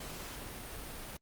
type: noise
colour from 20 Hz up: pink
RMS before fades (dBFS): -44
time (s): 0-1.17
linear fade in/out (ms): 5
effects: Opus 48 kbps